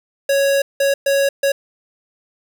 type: tone bursts at uneven times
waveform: square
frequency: 554.4 Hz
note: C#5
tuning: in tune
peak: -14 dBFS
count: 4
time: 0.29-0.62 / 0.8-0.94 / 1.06-1.29 / 1.43-1.52 s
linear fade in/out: 5 ms
effects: 7-bit